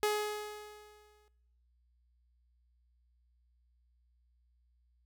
sawtooth tone with exponential decay, 420.7 Hz, G#4, 22 cents sharp, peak -23 dBFS, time 0.03-1.28 s, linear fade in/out 0 ms, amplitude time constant 270 ms, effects noise-tail reverb RT60 0.8 s tail -18 dB re dry + added 60 Hz sine -68 dBFS peak until 5.05 s

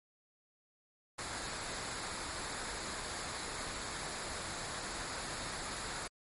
pink noise with comb filter, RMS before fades -41 dBFS, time 1.18-6.08 s, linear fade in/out 10 ms, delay 0.34 ms, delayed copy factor -0.5, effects MP3 48 kbps

